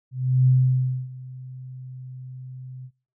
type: tone with ADSR envelope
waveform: sine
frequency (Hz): 128.5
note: C3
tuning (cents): -31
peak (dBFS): -13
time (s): 0.11-2.91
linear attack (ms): 360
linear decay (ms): 610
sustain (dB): -22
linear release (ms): 62
effects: noise-tail reverb RT60 0.4 s tail -25 dB re dry